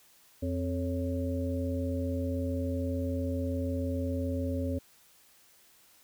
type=harmonic tone with a mistuned harmonic; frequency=87.31 Hz; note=F2; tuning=in tune; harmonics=1 / 3 / 5 / 6; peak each=-32 / -33 / -42 / -37 dBFS; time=0.42-4.79 s; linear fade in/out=10 ms; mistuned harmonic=6; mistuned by=+100 cents; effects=white hiss -61 dBFS RMS until 6.03 s